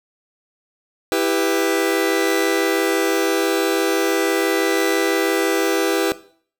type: chord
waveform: sawtooth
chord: E minor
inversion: none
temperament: just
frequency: 329.6 / 395.6 / 494.4 Hz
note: E4 / G4 / B4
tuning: 0 / +16 / +2 cents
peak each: -17 dBFS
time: 1.12-6.12 s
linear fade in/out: 0 ms
effects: noise-tail reverb RT60 0.5 s tail -17 dB re dry